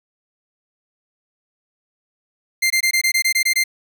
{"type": "tone bursts", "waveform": "sawtooth", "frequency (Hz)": 2093, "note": "C7", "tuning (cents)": 0, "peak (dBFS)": -11, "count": 10, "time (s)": [2.62, 3.639], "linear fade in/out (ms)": 10, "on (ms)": 83, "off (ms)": 21, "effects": []}